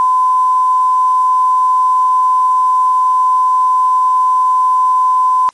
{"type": "tone with quantisation", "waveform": "sine", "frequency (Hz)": 1016, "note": "B5", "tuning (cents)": 49, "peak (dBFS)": -8, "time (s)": [0, 5.49], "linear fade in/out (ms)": 0, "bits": 6, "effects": ["white hiss -53 dBFS RMS until 5.53 s", "MP3 48 kbps"]}